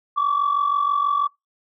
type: tone pair together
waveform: sine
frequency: 1111.8 / 1158 Hz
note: C#6 / D6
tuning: +5 / -25 cents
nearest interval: minor second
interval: 70 cents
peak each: -21 / -18 dBFS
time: 0.16-1.28 s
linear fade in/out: 20 ms
effects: noise-tail reverb RT60 0.2 s tail -26 dB re dry + tanh soft clip ceiling -13 dBFS